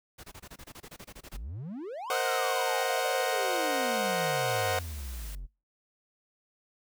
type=noise bursts; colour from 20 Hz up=pink; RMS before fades=-46 dBFS; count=15; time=0.18-1.371 s; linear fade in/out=10 ms; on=57 ms; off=24 ms
type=exponential two-way sweep; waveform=triangle; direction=up then down; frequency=36.93 to 1568 to 42.1 Hz; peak=-34 dBFS; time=1.32-5.47 s; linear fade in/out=20 ms; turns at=2.18 s
type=chord; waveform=sawtooth; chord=C half-diminished seventh; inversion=third; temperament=equal; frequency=466.2 / 523.3 / 622.3 / 740 Hz; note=Bb4 / C5 / Eb5 / Gb5; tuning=0 / 0 / 0 / 0 cents; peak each=-31 / -28 / -32 / -27 dBFS; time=2.1-4.79 s; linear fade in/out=2 ms
type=noise; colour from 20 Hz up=white; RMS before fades=-47 dBFS; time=4.49-5.35 s; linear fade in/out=2 ms
effects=noise-tail reverb RT60 0.3 s tail -24 dB re dry